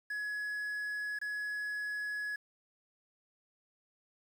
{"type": "tone with dropouts", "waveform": "triangle", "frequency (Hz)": 1686, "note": "G#6", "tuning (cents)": 26, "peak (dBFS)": -33, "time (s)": [0.1, 2.36], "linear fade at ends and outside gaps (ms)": 5, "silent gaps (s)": [1.189, 1.214], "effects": ["10-bit"]}